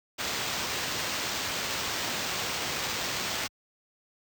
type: noise with sample-and-hold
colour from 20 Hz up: white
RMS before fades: -32 dBFS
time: 0.18-3.48 s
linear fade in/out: 20 ms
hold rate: 11025 Hz
effects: high-pass 60 Hz 12 dB/octave